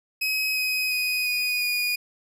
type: tone with pitch steps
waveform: 30% pulse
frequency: 2544 / 2521 / 2497 / 2474 / 2452 Hz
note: D#7 / D#7 / D#7 / D#7 / D#7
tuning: +38 / +22 / +6 / -10 / -26 cents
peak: -20 dBFS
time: 0.21-1.96 s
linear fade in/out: 10 ms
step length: 350 ms
effects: none